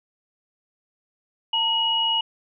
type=tone pair together; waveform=sine; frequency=908.5 / 2901 Hz; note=A#5 / F#7; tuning=-45 / -35 cents; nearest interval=octave + minor sixth; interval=2010 cents; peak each=-26 / -20 dBFS; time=1.53-2.21 s; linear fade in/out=5 ms; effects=none